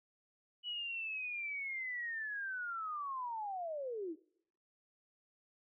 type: linear sweep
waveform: sine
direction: down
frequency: 2960 to 294.6 Hz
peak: -38 dBFS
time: 0.63-4.16 s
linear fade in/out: 50 ms
effects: noise-tail reverb RT60 0.7 s tail -22 dB re dry